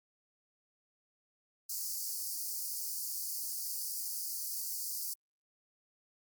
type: high-pass noise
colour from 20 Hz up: white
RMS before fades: -38 dBFS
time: 1.69-5.14 s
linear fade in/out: 10 ms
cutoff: 4500 Hz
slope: 96 dB/octave
effects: Opus 48 kbps